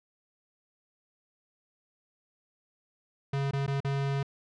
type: tone with dropouts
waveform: square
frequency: 138.6 Hz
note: C#3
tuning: in tune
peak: -28 dBFS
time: 3.33-4.23 s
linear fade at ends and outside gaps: 5 ms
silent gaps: 3.511-3.532 / 3.665-3.677 / 3.804-3.846 s
effects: low-pass 4000 Hz 12 dB/octave